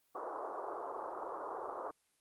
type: band-pass noise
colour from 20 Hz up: white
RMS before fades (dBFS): -42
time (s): 0.15-1.91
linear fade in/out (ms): 2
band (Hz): 340 to 1200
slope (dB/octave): 48
effects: white hiss -75 dBFS RMS until 2.2 s + Opus 24 kbps